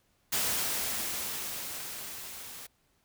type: noise with level ramp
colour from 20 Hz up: white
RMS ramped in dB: -29 to -45 dBFS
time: 0.32-2.67 s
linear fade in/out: 10 ms
effects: pink hiss -71 dBFS RMS until 3.04 s